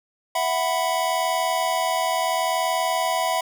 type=chord; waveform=square; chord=E suspended second; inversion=none; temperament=equal with one note detuned; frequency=659.3 / 740 / 992.3 Hz; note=E5 / F#5 / B5; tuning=0 / 0 / +8 cents; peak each=-26 dBFS; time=0.35-3.41 s; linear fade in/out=5 ms; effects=none